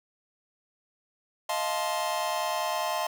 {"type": "chord", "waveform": "45% pulse", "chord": "F dominant seventh", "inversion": "third", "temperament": "just", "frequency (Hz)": [628.6, 698.5, 873.1, 1047.7], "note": ["Eb5", "F5", "A5", "C6"], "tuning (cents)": [18, 0, -14, 2], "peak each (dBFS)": -33, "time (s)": [1.49, 3.07], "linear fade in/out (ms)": 5, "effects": []}